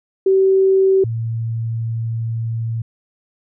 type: tone pair in turn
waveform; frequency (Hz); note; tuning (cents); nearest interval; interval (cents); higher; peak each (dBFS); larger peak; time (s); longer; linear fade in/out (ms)
sine; 383.7 / 114.07; G4 / A#2; -37 / -37; octave + major sixth; 2100; first; -10 / -19; first; 0.26-1.04 / 1.04-2.82; second; 5
effects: none